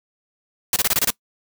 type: noise bursts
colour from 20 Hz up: white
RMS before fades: -18 dBFS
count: 7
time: 0.73-1.104 s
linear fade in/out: 2 ms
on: 32 ms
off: 25 ms
effects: noise-tail reverb RT60 0.1 s tail -22 dB re dry